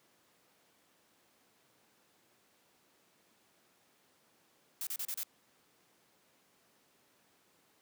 blue noise bursts, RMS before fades -38 dBFS, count 5, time 4.81-5.233 s, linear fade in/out 2 ms, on 59 ms, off 32 ms, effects pink hiss -69 dBFS RMS until 7.81 s + high-pass 200 Hz 12 dB/octave

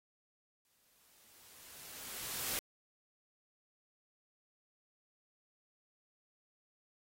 white noise with exponential growth, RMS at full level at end -36 dBFS, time 0.65-2.59 s, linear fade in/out 1 ms, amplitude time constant 420 ms, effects AAC 48 kbps

